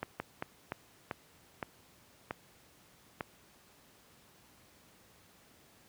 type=slowing click train; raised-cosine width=0.5 ms; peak=-20 dBFS; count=8; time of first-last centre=0.03-3.208 s; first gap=170 ms; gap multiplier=1.32; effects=pink hiss -62 dBFS RMS until 5.88 s + high-pass 80 Hz 12 dB/octave